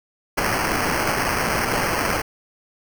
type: noise with sample-and-hold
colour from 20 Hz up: white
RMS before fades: -22 dBFS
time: 0.37-2.22 s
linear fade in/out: 10 ms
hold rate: 3675 Hz
effects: none